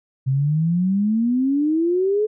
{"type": "exponential sweep", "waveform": "sine", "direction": "up", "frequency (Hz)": [129.4, 435.4], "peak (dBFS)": -16, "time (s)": [0.26, 2.27], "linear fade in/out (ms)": 20, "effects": []}